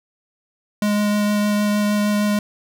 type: tone with vibrato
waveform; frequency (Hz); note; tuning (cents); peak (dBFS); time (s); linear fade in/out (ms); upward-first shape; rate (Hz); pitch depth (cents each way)
square; 207.7; G#3; 0; -17; 0.82-2.39; 2; triangle; 6.5; 11
effects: none